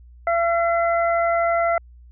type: harmonic tone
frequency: 678 Hz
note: E5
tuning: 49 cents sharp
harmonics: 1 / 2 / 3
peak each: -18 / -24 / -28 dBFS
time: 0.27-1.78 s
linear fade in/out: 2 ms
effects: added 60 Hz sine -43 dBFS peak until 2.11 s